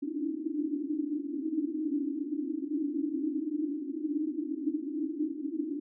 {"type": "band-pass noise", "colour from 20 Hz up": "pink", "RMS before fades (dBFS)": -33, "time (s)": [0.02, 5.8], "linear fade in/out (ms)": 10, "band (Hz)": [280, 320], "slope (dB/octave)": 96, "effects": []}